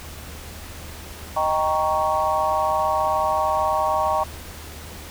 sine chord, Eb dominant seventh, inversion none, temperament equal, 622.3 / 784 / 932.3 / 1108.7 Hz, Eb5 / G5 / Bb5 / Db6, 0 / 0 / 0 / 0 cents, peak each -24 dBFS, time 1.36-4.24 s, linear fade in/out 10 ms, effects added 77 Hz sine -39 dBFS peak until 5.1 s + pink hiss -39 dBFS RMS until 5.1 s

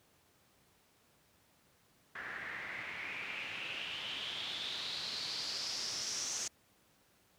white noise with low-pass filter sweep, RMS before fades -41 dBFS, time 2.15-6.48 s, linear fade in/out 5 ms, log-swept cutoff 1700 to 6400 Hz, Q 5.4, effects pink hiss -69 dBFS RMS until 7.38 s + high-pass 80 Hz 12 dB/octave

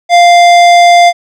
sine tone with hard clipping, 697 Hz, F5, 4 cents flat, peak -3 dBFS, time 0.09-1.13 s, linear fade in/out 50 ms, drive 15 dB, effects none

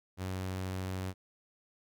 sawtooth tone, 93.5 Hz, F#2, 19 cents sharp, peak -31 dBFS, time 0.17-1.14 s, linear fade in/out 50 ms, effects none

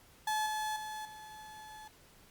35% pulse tone with level steps, 860 Hz, A5, 40 cents flat, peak -29 / -32 / -38 / -46 dBFS, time 0.27-1.88 s, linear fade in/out 5 ms, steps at 0.46 / 0.76 / 1.05 s, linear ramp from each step 2 ms, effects pink hiss -61 dBFS RMS until 2.3 s + Opus 48 kbps

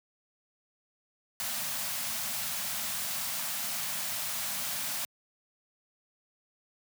white band-stop noise, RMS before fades -34 dBFS, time 1.4-5.05 s, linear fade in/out 0 ms, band 260 to 560 Hz, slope 96 dB/octave, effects high-pass 100 Hz 12 dB/octave

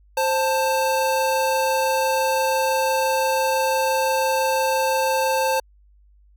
square tone pair together, 526 / 885.3 Hz, C5 / A5, +9 / +10 cents, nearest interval major sixth, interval 901 cents, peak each -22 dBFS, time 0.17-5.6 s, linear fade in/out 5 ms, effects added 50 Hz sine -51 dBFS peak until 6.36 s

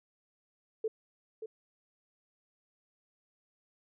sine tone with echo, 440.5 Hz, A4, 2 cents sharp, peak -29 dBFS, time 0.84-0.88 s, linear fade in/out 5 ms, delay 580 ms, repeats 1, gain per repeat -9 dB, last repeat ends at 1.46 s, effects none

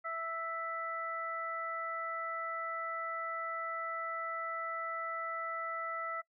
harmonic tone, 660 Hz, E5, 2 cents sharp, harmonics 1 / 2 / 3, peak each -43 / -37 / -43 dBFS, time 0.04-6.22 s, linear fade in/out 20 ms, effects noise-tail reverb RT60 0.1 s tail -23 dB re dry

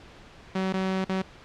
sawtooth tone with dropouts, 189.2 Hz, F#3, 39 cents sharp, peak -21 dBFS, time 0.55-1.22 s, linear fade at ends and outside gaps 5 ms, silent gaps 0.727-0.737 / 1.045-1.092 s, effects pink hiss -49 dBFS RMS until 1.44 s + low-pass 4000 Hz 12 dB/octave

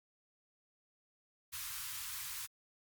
white band-stop noise, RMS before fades -43 dBFS, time 1.52-2.47 s, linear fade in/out 20 ms, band 130 to 970 Hz, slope 48 dB/octave, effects Opus 48 kbps

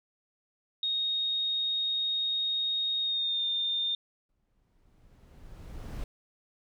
sine tone with pitch glide, 3729 to 3623 Hz, A#7 to A7, 0 to +50 cents, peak -27 dBFS, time 0.83-3.95 s, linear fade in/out 2 ms, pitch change -50 cents, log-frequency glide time 3.01-3.44 s
brown noise with exponential growth, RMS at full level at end -36 dBFS, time 4.29-6.04 s, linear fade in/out 2 ms, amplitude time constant 380 ms
effects none

